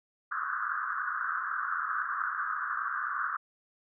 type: band-pass noise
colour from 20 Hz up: white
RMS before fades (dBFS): -33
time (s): 0.31-3.37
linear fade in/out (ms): 10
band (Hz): 1100 to 1600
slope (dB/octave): 96
effects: none